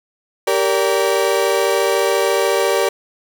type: chord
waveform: 35% pulse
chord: G minor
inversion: none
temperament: equal with one note detuned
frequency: 392 / 466.2 / 576.2 Hz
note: G4 / Bb4 / D5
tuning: 0 / 0 / -33 cents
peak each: -17 dBFS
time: 0.47-2.89 s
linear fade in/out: 5 ms
effects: none